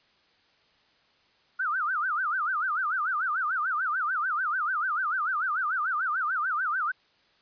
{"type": "tone with vibrato", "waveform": "sine", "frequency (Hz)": 1361, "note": "F6", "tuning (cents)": -45, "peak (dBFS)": -25, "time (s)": [1.59, 6.92], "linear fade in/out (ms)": 10, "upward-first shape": "sine", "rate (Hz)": 6.8, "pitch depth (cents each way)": 240, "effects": ["white hiss -64 dBFS RMS until 7.41 s", "resampled to 11025 Hz"]}